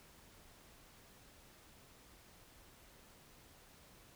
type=silence; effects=pink hiss -62 dBFS RMS until 4.15 s